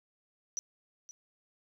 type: tone with echo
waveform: sine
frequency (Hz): 5910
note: F#8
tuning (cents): -3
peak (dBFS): -32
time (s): 0.57-0.59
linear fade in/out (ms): 0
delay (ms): 520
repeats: 1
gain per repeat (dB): -14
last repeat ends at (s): 1.11
effects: none